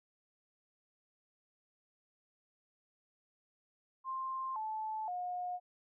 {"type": "tone with pitch steps", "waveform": "sine", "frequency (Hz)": [1053, 870.3, 719.2], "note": ["C6", "A5", "F#5"], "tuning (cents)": [11, -19, -49], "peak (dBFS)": -36, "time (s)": [4.04, 5.6], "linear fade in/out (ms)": 50, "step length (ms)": 520, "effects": []}